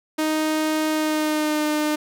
sawtooth tone with pitch glide, 311.1 to 302.6 Hz, D#4 to D#4, 0 to -48 cents, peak -16 dBFS, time 0.18-1.96 s, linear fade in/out 10 ms, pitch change -48 cents, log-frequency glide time 0.9-1.65 s, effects none

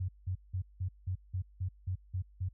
sine tone bursts, 92.5 Hz, F#2, in tune, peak -31 dBFS, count 10, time 0-2.49 s, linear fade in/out 10 ms, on 87 ms, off 180 ms, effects added 50 Hz sine -56 dBFS peak until 2.53 s

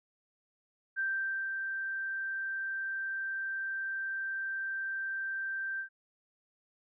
sine tone with ADSR envelope, 1568 Hz, G6, in tune, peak -29 dBFS, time 0.96-5.89 s, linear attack 32 ms, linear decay 500 ms, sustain -4 dB, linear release 95 ms, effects none

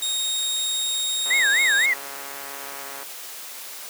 25% pulse tone, 3732 Hz, A#7, 1 cent sharp, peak -19 dBFS, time 0.02-1.86 s, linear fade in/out 5 ms
click train, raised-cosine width 0.5 ms, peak -22 dBFS, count 247, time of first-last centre 1.26-3.03 s, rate 139 Hz
sine tone with vibrato, 1864.7 Hz, A#6, in tune, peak -17 dBFS, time 1.3-1.94 s, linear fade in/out 10 ms, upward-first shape sine, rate 3.9 Hz, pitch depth 270 cents each way
effects white hiss -37 dBFS RMS until 3.89 s + high-pass 400 Hz 12 dB/octave

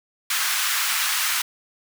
pink high-pass noise, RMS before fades -23 dBFS, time 0.3-1.42 s, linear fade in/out 5 ms, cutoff 1200 Hz, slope 24 dB/octave, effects none

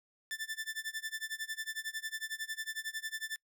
sawtooth tone with tremolo, 1766 Hz, A6, 6 cents sharp, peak -31 dBFS, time 0.31-3.36 s, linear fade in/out 0 ms, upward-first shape sine, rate 11 Hz, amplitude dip 95%, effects noise-tail reverb RT60 0.1 s tail -25 dB re dry

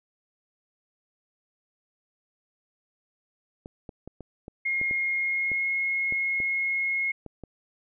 clicks, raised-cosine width 2 ms, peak -26 dBFS, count 12, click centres 3.659 / 3.892 / 4.076 / 4.207 / 4.481 / 4.814 / 4.911 / 5.517 / 6.124 / 6.402 / 7.263 / 7.437 s
sine tone with pitch glide, 2143 to 2162 Hz, C7 to C#7, +41 to -44 cents, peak -24 dBFS, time 4.65-7.12 s, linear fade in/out 10 ms, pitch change +15 cents, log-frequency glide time 5.16-5.67 s
effects none

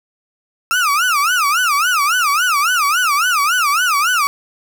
35% pulse tone with vibrato, 1303 Hz, E6, 20 cents flat, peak -11 dBFS, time 0.71-4.27 s, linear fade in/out 0 ms, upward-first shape sine, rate 3.6 Hz, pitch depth 250 cents each way, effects none

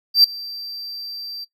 triangle tone with ADSR envelope, 4691 Hz, D8, 3 cents flat, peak -5 dBFS, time 0.14-1.45 s, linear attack 100 ms, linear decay 5 ms, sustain -23 dB, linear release 17 ms, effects noise-tail reverb RT60 0.1 s tail -17 dB re dry

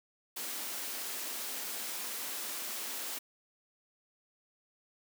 white high-pass noise, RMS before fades -39 dBFS, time 0.36-3.19 s, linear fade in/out 10 ms, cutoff 200 Hz, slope 96 dB/octave, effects none

